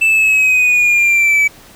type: exponential sweep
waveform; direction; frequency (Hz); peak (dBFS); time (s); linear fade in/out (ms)
triangle; down; 2652 to 2287; -7; 0.01-1.48; 10
effects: pink hiss -41 dBFS RMS until 1.75 s